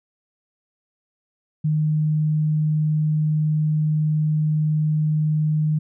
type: tone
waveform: sine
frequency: 153.6 Hz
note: D#3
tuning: 22 cents flat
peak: -17 dBFS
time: 1.64-5.79 s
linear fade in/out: 10 ms
effects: none